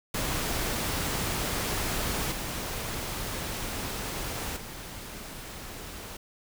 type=noise with level steps; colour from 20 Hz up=pink; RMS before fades=-30 / -34 / -41 dBFS; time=0.14-6.17 s; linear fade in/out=5 ms; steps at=2.31 / 4.56 s; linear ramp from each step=10 ms; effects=none